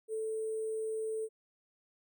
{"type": "tone with sample-and-hold", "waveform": "sine", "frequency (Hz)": 440, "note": "A4", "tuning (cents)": 0, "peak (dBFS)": -33, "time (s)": [0.08, 1.29], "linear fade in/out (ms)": 50, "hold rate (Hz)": 8820, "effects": []}